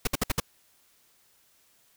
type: noise bursts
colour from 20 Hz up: pink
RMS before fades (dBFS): -25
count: 5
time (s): 0.05-0.401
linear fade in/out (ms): 5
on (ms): 23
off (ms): 59
effects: white hiss -64 dBFS RMS until 1.96 s